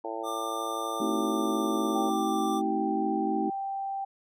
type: harmonic tone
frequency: 112.2 Hz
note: A2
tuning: 34 cents sharp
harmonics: 3 / 4 / 5 / 6 / 7 / 8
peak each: -39 / -39 / -39 / -39 / -39 / -39 dBFS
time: 0.04-2.1 s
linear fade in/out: 5 ms
type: tone with pitch glide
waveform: square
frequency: 1192 to 1179 Hz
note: D6 to D6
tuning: +25 to +6 cents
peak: -34 dBFS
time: 0.23-2.62 s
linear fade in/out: 50 ms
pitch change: -19 cents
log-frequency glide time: 1.04-2.44 s
type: chord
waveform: sine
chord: A diminished seventh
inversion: none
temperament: just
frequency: 220 / 264 / 316.8 / 380.2 Hz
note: A3 / C4 / Eb4 / Gb4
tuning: 0 / +16 / +31 / +47 cents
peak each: -32 / -35 / -30 / -33 dBFS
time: 1-3.5 s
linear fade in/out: 5 ms
type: tone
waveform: sine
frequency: 784 Hz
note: G5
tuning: in tune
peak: -30 dBFS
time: 1.95-4.05 s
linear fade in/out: 10 ms
effects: none